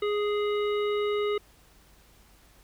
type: harmonic tone with a mistuned harmonic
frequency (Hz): 415.3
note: G#4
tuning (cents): 0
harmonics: 1 / 3 / 5 / 7 / 9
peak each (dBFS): -25 / -35 / -39 / -42 / -44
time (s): 0.02-1.38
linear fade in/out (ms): 5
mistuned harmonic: 9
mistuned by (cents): +18
effects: added 50 Hz sine -59 dBFS peak until 2.63 s + pink hiss -59 dBFS RMS until 2.63 s